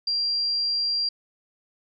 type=tone; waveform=sine; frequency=4750 Hz; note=D8; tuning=19 cents sharp; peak=-22 dBFS; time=0.07-1.09 s; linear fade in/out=5 ms; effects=none